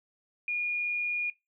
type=tone; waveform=sine; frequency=2434 Hz; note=D#7; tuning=39 cents flat; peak=-28 dBFS; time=0.48-1.3 s; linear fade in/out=2 ms; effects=noise-tail reverb RT60 0.2 s tail -20 dB re dry